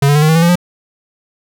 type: tone with pitch steps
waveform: square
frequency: 140 / 144.77 / 149.7 / 154.8 / 160.08 / 165.53 / 171.17 / 177 Hz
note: C#3 / D3 / D3 / D#3 / D#3 / E3 / F3 / F3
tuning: +18 / -24 / +33 / -9 / +50 / +8 / -34 / +23 cents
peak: -8 dBFS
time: 0.02-0.556 s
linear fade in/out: 5 ms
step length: 67 ms
effects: none